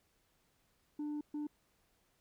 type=tone bursts at uneven times; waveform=sine; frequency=297 Hz; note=D4; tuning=20 cents sharp; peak=-34 dBFS; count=2; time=0.99-1.21 / 1.34-1.47 s; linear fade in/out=5 ms; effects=tanh soft clip ceiling -36 dBFS + pink hiss -75 dBFS RMS until 2.2 s